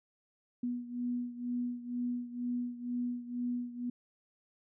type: beating tone pair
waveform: sine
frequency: 243.3 / 245.4 Hz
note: B3 / B3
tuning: -26 / -11 cents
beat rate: 2.1 Hz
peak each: -35 / -39 dBFS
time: 0.63-3.9 s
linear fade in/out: 5 ms
effects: none